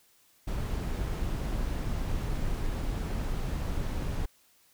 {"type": "noise", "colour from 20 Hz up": "brown", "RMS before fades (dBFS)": -31, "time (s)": [0.47, 4.26], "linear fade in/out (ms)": 10, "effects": ["white hiss -64 dBFS RMS until 4.73 s"]}